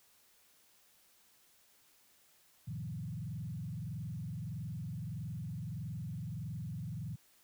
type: tone with frequency modulation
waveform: sine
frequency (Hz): 137.1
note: C#3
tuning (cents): -19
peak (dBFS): -38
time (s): 2.67-7.16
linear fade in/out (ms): 10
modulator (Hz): 21.6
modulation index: 1.8
effects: white hiss -67 dBFS RMS until 7.43 s